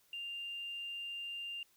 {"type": "tone", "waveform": "sine", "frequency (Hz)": 2794, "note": "F7", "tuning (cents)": 0, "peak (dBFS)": -39, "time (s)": [0.13, 1.63], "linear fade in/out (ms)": 2, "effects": ["tanh soft clip ceiling -35 dBFS", "white hiss -70 dBFS RMS until 1.76 s"]}